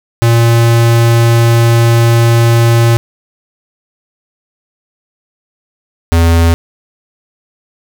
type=tone pair in turn; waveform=square; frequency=116.54 / 83.58 Hz; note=A#2 / E2; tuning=0 / +24 cents; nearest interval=tritone; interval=576 cents; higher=first; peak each=-6 dBFS; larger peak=neither; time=0.22-2.97 / 6.12-6.54 s; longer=first; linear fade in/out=0 ms; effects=none